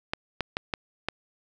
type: clicks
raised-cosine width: 0.3 ms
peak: -11 dBFS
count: 5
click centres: 0.135 / 0.407 / 0.569 / 0.738 / 1.086 s
effects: none